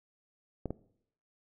clicks, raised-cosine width 2 ms, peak -21 / -22 dBFS, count 2, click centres 0.657 / 0.706 s, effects noise-tail reverb RT60 0.7 s tail -19 dB re dry

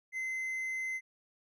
triangle tone, 2059 Hz, C7, 28 cents flat, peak -32 dBFS, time 0.12-1.01 s, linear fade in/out 50 ms, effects none

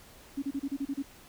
sine tone bursts, 277.2 Hz, C#4, in tune, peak -29 dBFS, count 8, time 0.37-1.026 s, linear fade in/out 10 ms, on 54 ms, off 32 ms, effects pink hiss -54 dBFS RMS until 1.28 s

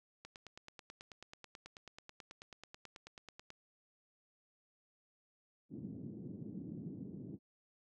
click train, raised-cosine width 0.2 ms, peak -33 dBFS, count 31, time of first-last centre 0.25-3.504 s, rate 9.22 Hz
pink band-pass noise, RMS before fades -47 dBFS, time 5.69-7.39 s, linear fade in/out 50 ms, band 140 to 300 Hz, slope 24 dB/octave
effects none

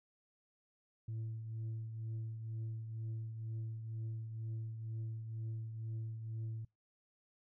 sine tone with tremolo, 111.8 Hz, A2, 28 cents sharp, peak -35 dBFS, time 1.08-6.65 s, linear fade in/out 5 ms, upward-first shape triangle, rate 2.1 Hz, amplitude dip 60%, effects noise-tail reverb RT60 0.2 s tail -26 dB re dry + tanh soft clip ceiling -37 dBFS

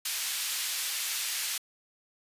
pink high-pass noise, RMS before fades -32 dBFS, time 0.05-1.58 s, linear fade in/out 5 ms, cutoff 2600 Hz, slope 12 dB/octave, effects resampled to 32000 Hz

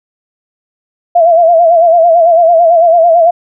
sine tone with vibrato, 674 Hz, E5, 38 cents sharp, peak -3 dBFS, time 1.15-3.31 s, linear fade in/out 10 ms, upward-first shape sine, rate 9 Hz, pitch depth 78 cents each way, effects none

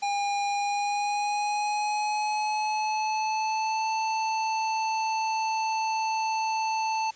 square tone with pitch glide, 810 to 883.3 Hz, G#5 to A5, -43 to +6 cents, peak -26 dBFS, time 0.02-7.11 s, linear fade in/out 10 ms, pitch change +149 cents, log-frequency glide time 0.49-3.9 s, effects white hiss -52 dBFS RMS until 7.15 s + resampled to 16000 Hz

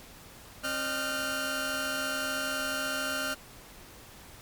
sawtooth tone cluster, 267 / 608 / 1396 / 1530 Hz, C4 / D#5 / F6 / G6, +35 / -40 / -1 / -42 cents, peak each -35 / -33 / -29 / -33 dBFS, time 0.63-3.35 s, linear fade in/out 20 ms, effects pink hiss -50 dBFS RMS until 4.41 s + MP3 96 kbps

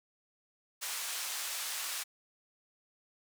white band-pass noise, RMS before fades -38 dBFS, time 0.81-2.04 s, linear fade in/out 20 ms, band 920 to 11000 Hz, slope 12 dB/octave, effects none

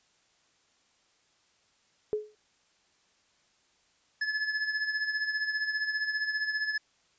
sine tone with exponential decay, 424.7 Hz, G#4, 39 cents sharp, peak -23 dBFS, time 2.13-2.35 s, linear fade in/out 0 ms, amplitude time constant 46 ms
square tone with tremolo, 1719 Hz, A6, 41 cents flat, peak -27 dBFS, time 4.21-6.78 s, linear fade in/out 5 ms, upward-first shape sine, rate 15 Hz, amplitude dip 60%
effects white hiss -68 dBFS RMS until 7.18 s + resampled to 16000 Hz

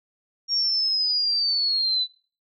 sine linear sweep, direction down, 5588 to 3959 Hz, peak -20 dBFS, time 0.48-2.07 s, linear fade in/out 50 ms, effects noise-tail reverb RT60 0.4 s tail -22 dB re dry

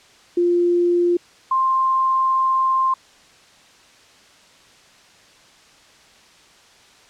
sine tone pair in turn, 349.2 / 1052.5 Hz, F4 / C6, 0 / +10 cents, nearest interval octave + perfect fifth, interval 1910 cents, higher second, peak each -14 / -15 dBFS, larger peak first, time 0.37-1.17 / 1.51-2.94 s, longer second, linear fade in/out 5 ms, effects white hiss -50 dBFS RMS until 7.09 s + low-pass 6000 Hz 12 dB/octave

